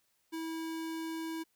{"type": "tone", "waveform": "square", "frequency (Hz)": 324.6, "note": "E4", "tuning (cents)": -27, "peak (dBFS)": -37, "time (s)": [0.32, 1.44], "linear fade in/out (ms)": 20, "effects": ["white hiss -75 dBFS RMS until 1.55 s"]}